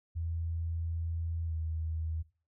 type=tone with pitch glide; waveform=sine; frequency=82.9 to 80.22 Hz; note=E2 to E2; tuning=+10 to -47 cents; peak=-32 dBFS; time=0.15-2.23 s; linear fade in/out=20 ms; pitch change=-57 cents; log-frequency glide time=1.46-1.53 s; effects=noise-tail reverb RT60 0.4 s tail -20 dB re dry